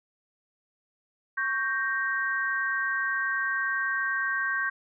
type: chord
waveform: sine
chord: G diminished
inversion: second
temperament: equal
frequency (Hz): 1108.7 / 1568 / 1864.7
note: Db6 / G6 / Bb6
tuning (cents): 0 / 0 / 0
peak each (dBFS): -33 / -27 / -32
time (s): 1.37-4.7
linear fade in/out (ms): 10
effects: none